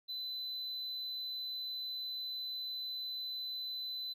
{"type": "tone", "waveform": "triangle", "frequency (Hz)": 4017, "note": "B7", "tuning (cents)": 29, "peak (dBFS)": -37, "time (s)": [0.08, 4.14], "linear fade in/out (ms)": 20, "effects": []}